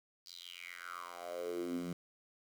10% pulse tone with high-pass filter sweep, 87.7 Hz, F2, 8 cents sharp, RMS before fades -43 dBFS, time 0.26-1.93 s, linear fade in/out 5 ms, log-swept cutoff 4800 to 180 Hz, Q 6.2, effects 10-bit

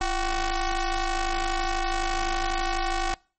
sawtooth ring-modulated tone, 370 Hz, F#4, in tune, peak -17 dBFS, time 0.01-3.14 s, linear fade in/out 0 ms, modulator 396 Hz, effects noise-tail reverb RT60 0.4 s tail -25 dB re dry + MP3 32 kbps

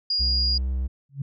sine tone, 4853 Hz, D#8, 44 cents flat, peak -21 dBFS, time 0.1-0.58 s, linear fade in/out 5 ms
triangle tone with vibrato, 64.5 Hz, C2, 24 cents flat, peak -21 dBFS, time 0.19-0.88 s, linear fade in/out 20 ms, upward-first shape sine, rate 6.3 Hz, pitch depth 10 cents each way
sine tone with exponential growth, 138.59 Hz, C#3, in tune, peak -22 dBFS, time 1.09-1.22 s, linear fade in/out 5 ms, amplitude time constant 27 ms
effects none

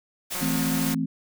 white noise, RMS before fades -31 dBFS, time 0.3-0.95 s, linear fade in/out 20 ms
click train, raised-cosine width 0.5 ms, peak -22 dBFS, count 108, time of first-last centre 0.35-0.944 s, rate 180 Hz
sine chord, A minor, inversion second, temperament equal with one note detuned, 165.39 / 220 / 261.6 Hz, E3 / A3 / C4, +6 / 0 / 0 cents, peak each -28 / -29 / -26 dBFS, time 0.41-1.06 s, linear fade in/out 10 ms
effects none

